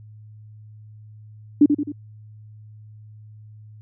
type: tone with echo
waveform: sine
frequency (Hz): 292.3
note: D4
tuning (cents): -8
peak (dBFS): -8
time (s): 1.61-1.66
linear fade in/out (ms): 5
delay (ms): 87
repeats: 3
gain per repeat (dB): -6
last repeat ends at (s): 1.921
effects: added 107 Hz sine -41 dBFS peak until 3.81 s